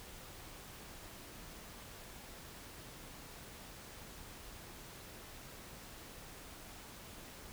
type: silence
effects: pink hiss -52 dBFS RMS until 7.52 s